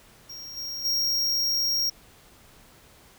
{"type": "tone with level steps", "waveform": "square", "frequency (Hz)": 5588, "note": "F8", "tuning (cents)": 0, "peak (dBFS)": [-38, -32, -23], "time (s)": [0.29, 1.9], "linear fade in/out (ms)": 10, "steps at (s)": [0.56, 0.84], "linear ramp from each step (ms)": 20, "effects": ["pink hiss -54 dBFS RMS until 3.18 s"]}